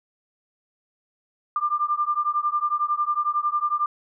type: beating tone pair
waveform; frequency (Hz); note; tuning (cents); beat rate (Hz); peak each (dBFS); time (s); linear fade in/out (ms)
sine; 1189 / 1200; D6 / D6; +21 / +37; 11; -24; 1.56-3.86; 2
effects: none